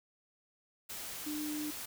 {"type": "tone in noise", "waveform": "sine", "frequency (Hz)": 300.1, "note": "D4", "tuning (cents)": 38, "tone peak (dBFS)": -36, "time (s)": [1.26, 1.71], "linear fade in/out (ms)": 10, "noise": "white", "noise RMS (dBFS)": -43, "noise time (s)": [0.89, 1.86], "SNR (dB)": 4, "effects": []}